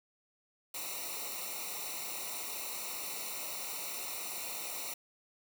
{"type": "noise with comb filter", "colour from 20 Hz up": "white", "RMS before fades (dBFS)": -40, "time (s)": [0.74, 4.94], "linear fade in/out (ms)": 5, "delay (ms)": 0.61, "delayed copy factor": -0.9, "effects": []}